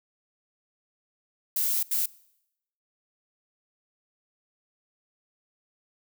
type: noise bursts at uneven times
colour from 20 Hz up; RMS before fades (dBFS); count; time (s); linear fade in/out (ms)
violet; -26; 2; 1.56-1.83 / 1.91-2.06; 5
effects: noise-tail reverb RT60 0.8 s tail -22 dB re dry